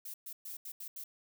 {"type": "noise bursts at uneven times", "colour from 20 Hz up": "violet", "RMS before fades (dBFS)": -44, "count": 6, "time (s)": [[0.05, 0.14], [0.26, 0.33], [0.45, 0.57], [0.65, 0.72], [0.8, 0.88], [0.96, 1.04]], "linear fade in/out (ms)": 5, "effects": []}